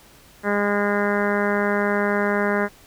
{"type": "harmonic tone", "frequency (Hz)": 204.2, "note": "G#3", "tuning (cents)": -29, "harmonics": [1, 2, 3, 4, 5, 6, 7, 8, 9, 10], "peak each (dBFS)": [-24, -24, -26, -31, -30, -33, -29, -29, -31, -35], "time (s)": [0.43, 2.69], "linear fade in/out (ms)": 50, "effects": ["pink hiss -50 dBFS RMS until 2.86 s"]}